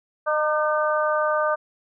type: harmonic tone with a mistuned harmonic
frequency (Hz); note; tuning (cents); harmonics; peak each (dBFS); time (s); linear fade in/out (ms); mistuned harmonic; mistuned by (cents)
305.5; D#4; -32; 2 / 3 / 4 / 5; -22 / -29 / -24 / -28; 0.26-1.56; 20; 4; -25
effects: none